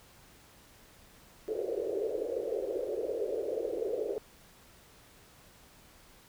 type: band-pass noise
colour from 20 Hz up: white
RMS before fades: -34 dBFS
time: 1.48-4.18 s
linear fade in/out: 0 ms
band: 380 to 520 Hz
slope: 48 dB/octave
effects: pink hiss -58 dBFS RMS until 6.28 s